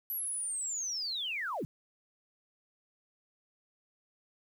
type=linear sweep; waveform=sine; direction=down; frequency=11920 to 103.83 Hz; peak=-33 dBFS; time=0.1-1.65 s; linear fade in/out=0 ms; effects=10-bit